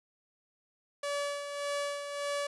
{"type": "tone with tremolo", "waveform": "sawtooth", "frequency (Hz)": 573, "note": "D5", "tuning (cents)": -43, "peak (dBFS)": -27, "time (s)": [1.03, 2.47], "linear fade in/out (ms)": 5, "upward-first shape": "sine", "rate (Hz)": 1.7, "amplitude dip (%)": 55, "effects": ["resampled to 24000 Hz"]}